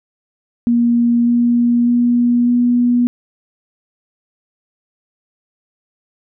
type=tone with pitch steps; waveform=sine; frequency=237 / 238.9 / 240.9 / 242.8 Hz; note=A#3 / A#3 / B3 / B3; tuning=+29 / +43 / -43 / -29 cents; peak=-10 dBFS; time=0.67-3.07 s; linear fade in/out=0 ms; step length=600 ms; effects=none